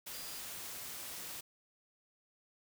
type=tone in noise; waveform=sine; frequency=4834 Hz; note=D8; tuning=49 cents sharp; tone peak=-51 dBFS; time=0.13-0.4 s; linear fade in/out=10 ms; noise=white; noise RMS=-45 dBFS; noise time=0.06-1.41 s; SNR=-9 dB; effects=none